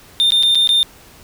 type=tone with dropouts; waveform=triangle; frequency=3616 Hz; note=A7; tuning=47 cents sharp; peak=-9 dBFS; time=0.2-0.83 s; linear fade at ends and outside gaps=0 ms; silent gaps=0.305-0.321 / 0.427-0.433 / 0.548-0.554 / 0.674-0.691 s; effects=pink hiss -44 dBFS RMS until 1.23 s